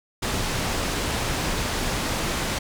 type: low-pass noise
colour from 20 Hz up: pink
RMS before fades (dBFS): -26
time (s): 0.22-2.59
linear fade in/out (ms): 10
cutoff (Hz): 8600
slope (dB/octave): 12
effects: none